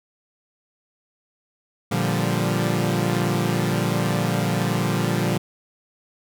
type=chord; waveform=sawtooth; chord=G minor seventh; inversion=first; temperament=equal; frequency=116.54 / 146.83 / 174.61 / 196 Hz; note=Bb2 / D3 / F3 / G3; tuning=0 / 0 / 0 / 0 cents; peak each=-21 / -22 / -21 / -23 dBFS; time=1.91-5.38 s; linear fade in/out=10 ms; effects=none